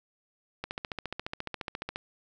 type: click train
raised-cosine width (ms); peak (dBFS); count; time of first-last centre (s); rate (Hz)
0.3; -18; 20; 0.64-1.959; 14.4
effects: none